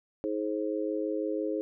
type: harmonic tone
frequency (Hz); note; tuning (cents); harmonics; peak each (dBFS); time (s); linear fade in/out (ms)
106; G#2; +36; 3 / 4 / 5; -32 / -33 / -34; 0.24-1.61; 0
effects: none